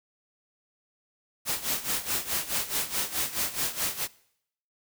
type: noise with tremolo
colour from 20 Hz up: white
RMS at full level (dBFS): -27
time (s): 1.45-4.08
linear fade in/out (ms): 50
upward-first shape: sine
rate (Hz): 4.7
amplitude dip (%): 80
effects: noise-tail reverb RT60 0.7 s tail -21 dB re dry